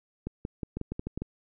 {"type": "two click trains", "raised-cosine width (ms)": 3, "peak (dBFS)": [-20, -20], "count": [6, 4], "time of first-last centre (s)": [[0.27, 1.176], [0.77, 1.22]], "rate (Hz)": [5.52, 6.67], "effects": []}